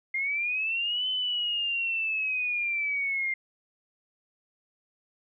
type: linear two-way sweep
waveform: sine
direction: up then down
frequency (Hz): 2103 to 3048 to 2103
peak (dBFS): -26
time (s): 0.14-3.34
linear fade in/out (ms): 5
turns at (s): 1.08
effects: none